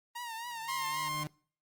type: tone with vibrato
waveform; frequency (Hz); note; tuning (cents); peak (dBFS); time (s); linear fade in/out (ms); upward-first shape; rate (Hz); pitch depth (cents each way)
sawtooth; 932.3; A#5; 0; -35; 0.15-1.09; 10; triangle; 3.8; 89
type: tone with exponential growth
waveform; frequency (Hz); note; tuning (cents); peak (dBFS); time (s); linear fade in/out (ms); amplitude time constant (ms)
35% pulse; 150.9; D3; +47; -34; 0.44-1.27; 0; 180
type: tone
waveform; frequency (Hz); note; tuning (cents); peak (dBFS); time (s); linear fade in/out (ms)
sawtooth; 1058; C6; +19; -30; 0.68-1.24; 10
effects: noise-tail reverb RT60 0.5 s tail -25 dB re dry + Opus 32 kbps